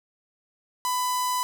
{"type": "tone with notch filter", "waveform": "sawtooth", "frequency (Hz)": 999, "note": "B5", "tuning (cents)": 20, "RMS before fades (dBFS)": -26, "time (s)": [0.85, 1.43], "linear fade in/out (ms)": 0, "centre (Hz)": 2300, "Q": 0.85, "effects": []}